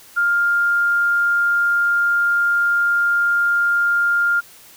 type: tone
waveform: sine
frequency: 1403 Hz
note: F6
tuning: 8 cents sharp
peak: -14 dBFS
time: 0.16-4.41 s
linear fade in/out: 20 ms
effects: white hiss -45 dBFS RMS until 4.76 s